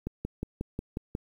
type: click train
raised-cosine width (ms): 3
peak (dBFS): -19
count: 7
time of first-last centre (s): 0.07-1.151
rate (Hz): 5.55
effects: 9-bit